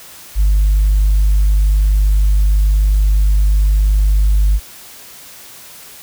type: tone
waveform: sine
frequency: 50.5 Hz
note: G#1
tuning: 48 cents flat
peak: -7 dBFS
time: 0.35-4.6 s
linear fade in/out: 50 ms
effects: tanh soft clip ceiling -6 dBFS + white hiss -37 dBFS RMS until 6.02 s